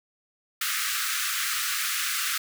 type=high-pass noise; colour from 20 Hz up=pink; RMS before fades=-28 dBFS; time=0.61-2.38 s; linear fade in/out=5 ms; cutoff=1200 Hz; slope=96 dB/octave; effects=none